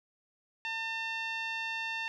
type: tone with low-pass filter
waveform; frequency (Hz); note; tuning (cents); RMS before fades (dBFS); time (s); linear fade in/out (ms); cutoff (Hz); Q
5% pulse; 900; A5; +39; -36; 0.65-2.08; 0; 2500; 2.4
effects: none